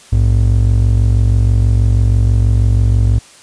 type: ring-modulated tone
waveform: triangle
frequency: 82.41 Hz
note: E2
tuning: in tune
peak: -3 dBFS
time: 0.12-3.19 s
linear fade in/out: 10 ms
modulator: 23.1 Hz
effects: white hiss -41 dBFS RMS until 3.42 s + resampled to 22050 Hz